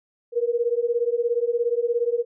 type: beating tone pair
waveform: sine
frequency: 466.2 / 483.2 Hz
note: A#4 / B4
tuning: 0 / -38 cents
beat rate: 17 Hz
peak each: -23 / -23 dBFS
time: 0.32-2.25 s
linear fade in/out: 50 ms
effects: none